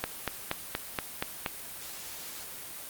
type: click train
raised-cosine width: 0.3 ms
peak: -12 dBFS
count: 7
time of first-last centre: 0.04-1.462 s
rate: 4.22 Hz
effects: white hiss -42 dBFS RMS until 2.89 s + Opus 32 kbps